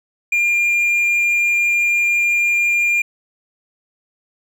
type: tone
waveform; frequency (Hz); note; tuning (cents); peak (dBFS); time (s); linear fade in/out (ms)
triangle; 2402; D7; +38; -12; 0.32-3.02; 5
effects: none